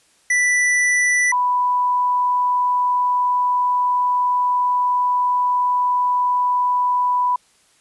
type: tone pair in turn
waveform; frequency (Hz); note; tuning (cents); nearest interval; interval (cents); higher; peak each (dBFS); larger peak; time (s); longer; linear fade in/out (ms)
square / sine; 1975.5 / 989.7; B6 / B5; 0 / +3; octave; 1197; first; -15; neither; 0.3-1.32 / 1.32-7.36; second; 5
effects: white hiss -57 dBFS RMS until 7.8 s + resampled to 24000 Hz